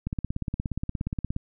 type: click train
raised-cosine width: 5 ms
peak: -16 dBFS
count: 23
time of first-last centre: 0.07-1.364 s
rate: 17 Hz
effects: none